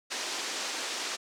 white band-pass noise, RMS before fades -35 dBFS, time 0.1-1.17 s, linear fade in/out 20 ms, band 260 to 6800 Hz, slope 24 dB/octave, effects none

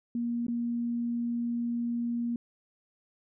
sine tone with dropouts, 236.7 Hz, A#3, 27 cents sharp, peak -28 dBFS, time 0.15-2.36 s, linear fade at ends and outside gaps 2 ms, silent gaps 0.467-0.482 s, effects none

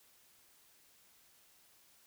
silence, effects white hiss -66 dBFS RMS until 2.06 s

